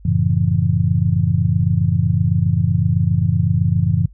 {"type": "chord", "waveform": "sine", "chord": "F# minor seventh", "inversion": "none", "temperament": "just", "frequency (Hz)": [92.5, 111, 138.75, 166.5], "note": ["F#2", "A2", "C#3", "E3"], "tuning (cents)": [0, 16, 2, 18], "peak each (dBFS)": -19, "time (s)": [0.05, 4.06], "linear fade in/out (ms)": 5, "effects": ["noise-tail reverb RT60 0.1 s tail -25 dB re dry", "added 50 Hz sine -40 dBFS peak until 4.13 s"]}